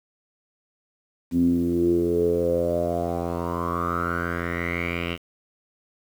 10% pulse tone with low-pass filter sweep, 85.9 Hz, F2, 28 cents flat, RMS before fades -24 dBFS, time 1.31-5.18 s, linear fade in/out 50 ms, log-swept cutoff 240 to 2800 Hz, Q 7.9, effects 8-bit

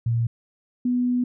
sine tone pair in turn, 116.54 / 246.9 Hz, A#2 / B3, 0 / 0 cents, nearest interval octave + minor second, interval 1300 cents, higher second, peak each -19 dBFS, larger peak neither, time 0.06-0.27 / 0.85-1.24 s, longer second, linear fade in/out 5 ms, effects none

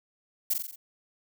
violet noise with echo, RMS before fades -25 dBFS, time 0.5-0.54 s, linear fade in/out 10 ms, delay 44 ms, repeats 5, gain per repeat -4 dB, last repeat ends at 0.76 s, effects none

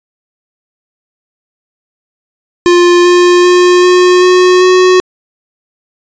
square tone with pitch steps, 351.2 / 354.5 / 357.8 / 361.1 / 364.4 / 367.8 Hz, F4 / F4 / F4 / F#4 / F#4 / F#4, +10 / +26 / +42 / -42 / -26 / -10 cents, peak -4 dBFS, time 2.66-5 s, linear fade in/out 0 ms, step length 390 ms, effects resampled to 16000 Hz

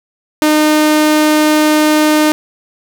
sawtooth tone, 305.4 Hz, D#4, 32 cents flat, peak -4 dBFS, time 0.42-2.32 s, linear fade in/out 0 ms, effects none

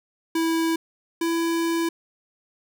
square tone pair in turn, 327.8 / 333 Hz, E4 / E4, -10 / +18 cents, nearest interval unison, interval 28 cents, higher second, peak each -21 / -22 dBFS, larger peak first, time 0.35-0.76 / 1.21-1.89 s, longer second, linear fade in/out 5 ms, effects none

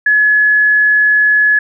sine tone, 1700 Hz, G#6, 40 cents sharp, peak -7 dBFS, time 0.06-1.59 s, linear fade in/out 5 ms, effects none

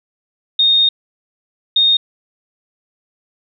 sine tone bursts at uneven times, 3694 Hz, A#7, 16 cents flat, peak -9 dBFS, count 2, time 0.59-0.89 / 1.76-1.97 s, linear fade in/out 5 ms, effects none

